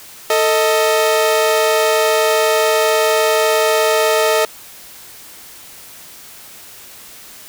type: tone pair together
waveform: sawtooth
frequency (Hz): 444.1 / 628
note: A4 / D#5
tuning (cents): +16 / +16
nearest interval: tritone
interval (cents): 600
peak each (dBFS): -11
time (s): 0.3-4.45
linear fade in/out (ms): 2
effects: white hiss -38 dBFS RMS until 7.48 s